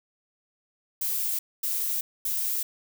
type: noise bursts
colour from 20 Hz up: violet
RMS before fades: -28 dBFS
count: 3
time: 1.01-2.63 s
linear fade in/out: 5 ms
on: 380 ms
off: 240 ms
effects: none